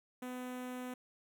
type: tone with notch filter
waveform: sawtooth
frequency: 251.1 Hz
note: B3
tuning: 29 cents sharp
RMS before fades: -43 dBFS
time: 0.22-0.94 s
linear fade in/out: 5 ms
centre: 4700 Hz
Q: 1.2
effects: none